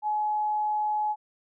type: tone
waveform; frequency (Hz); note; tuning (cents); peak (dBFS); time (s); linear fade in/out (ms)
sine; 847; G#5; +34; -24; 0.02-1.16; 50
effects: none